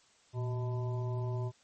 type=harmonic tone with a mistuned harmonic; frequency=125.7 Hz; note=B2; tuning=31 cents sharp; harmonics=1 / 3 / 5 / 7 / 8; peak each=-32 / -42 / -46 / -49 / -50 dBFS; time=0.33-1.52 s; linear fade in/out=50 ms; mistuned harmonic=1; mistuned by=-110 cents; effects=white hiss -65 dBFS RMS until 1.63 s + MP3 32 kbps